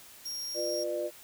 40% pulse tone, 5588 Hz, F8, in tune, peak -34 dBFS, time 0.25-0.84 s, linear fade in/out 10 ms
sine chord, B diminished, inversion second, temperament equal with one note detuned, 349.2 / 493.9 / 598.3 Hz, F4 / B4 / D5, 0 / 0 / +32 cents, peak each -36 / -37 / -32 dBFS, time 0.54-1.11 s, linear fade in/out 50 ms
effects white hiss -52 dBFS RMS until 1.23 s

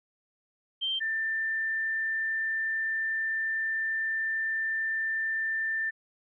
sine tone pair in turn, 3143 / 1784.4 Hz, G7 / A6, +4 / +24 cents, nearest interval minor seventh, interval 980 cents, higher first, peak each -27 dBFS, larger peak neither, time 0.81-1 / 1-5.91 s, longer second, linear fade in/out 20 ms, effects none

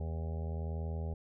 harmonic tone, 80.8 Hz, E2, 34 cents flat, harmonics 1 / 2 / 3 / 5 / 6 / 7 / 8 / 9 / 10, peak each -35 / -43 / -51 / -49 / -52 / -52 / -56 / -58 / -55 dBFS, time 0-1.14 s, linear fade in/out 5 ms, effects none

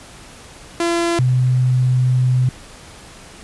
sawtooth / sine tone pair in turn, 340 / 126.81 Hz, F4 / B2, -46 / +46 cents, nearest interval octave + perfect fourth, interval 1708 cents, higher first, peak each -12 dBFS, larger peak neither, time 0.8-1.19 / 1.19-2.49 s, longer second, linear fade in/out 2 ms, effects pink hiss -40 dBFS RMS until 3.43 s + resampled to 24000 Hz

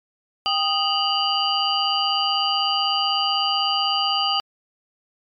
sine tone cluster, 792 / 1240 / 2848 / 3004 / 4716 Hz, G5 / D#6 / F7 / F#7 / D8, +18 / -6 / +33 / +26 / +6 cents, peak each -25 dBFS, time 0.46-4.4 s, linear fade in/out 0 ms, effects MP3 96 kbps

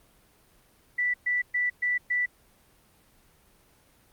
sine tone bursts, 1970 Hz, B6, 5 cents flat, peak -23 dBFS, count 5, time 0.98-2.26 s, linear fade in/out 10 ms, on 160 ms, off 120 ms, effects pink hiss -61 dBFS RMS until 4.12 s + Opus 32 kbps

